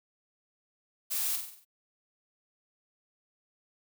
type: noise with echo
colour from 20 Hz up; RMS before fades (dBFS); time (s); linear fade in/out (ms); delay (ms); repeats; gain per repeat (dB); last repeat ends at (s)
blue; -32; 1.1-1.37; 20; 47; 6; -5; 1.652
effects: none